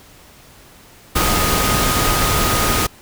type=tone in noise; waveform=sine; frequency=1245 Hz; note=D#6; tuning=1 cent sharp; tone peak=-22 dBFS; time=1.15-2.87 s; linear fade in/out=10 ms; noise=pink; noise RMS=-17 dBFS; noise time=1.15-2.87 s; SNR=-8 dB; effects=pink hiss -45 dBFS RMS until 3.01 s